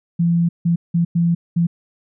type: tone bursts at uneven times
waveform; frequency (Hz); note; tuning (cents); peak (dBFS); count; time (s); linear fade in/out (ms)
sine; 170; F3; -46; -13; 5; 0.19-0.49 / 0.65-0.76 / 0.94-1.05 / 1.15-1.35 / 1.56-1.67; 10
effects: none